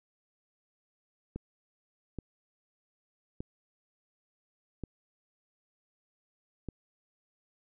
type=clicks; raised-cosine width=3 ms; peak=-24 dBFS; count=5; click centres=1.36 / 2.187 / 3.405 / 4.837 / 6.687 s; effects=none